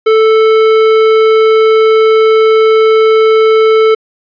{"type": "tone with tanh clipping", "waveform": "sine", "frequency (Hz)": 440, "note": "A4", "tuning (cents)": 0, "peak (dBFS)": -6, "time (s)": [0.06, 3.95], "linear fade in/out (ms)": 10, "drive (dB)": 15, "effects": ["resampled to 11025 Hz"]}